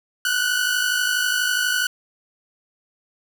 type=tone pair together; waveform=sawtooth; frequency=1459.8 / 1512 Hz; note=F#6 / F#6; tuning=-24 / +37 cents; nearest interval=minor second; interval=61 cents; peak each=-18 / -19 dBFS; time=0.25-1.87 s; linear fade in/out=2 ms; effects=none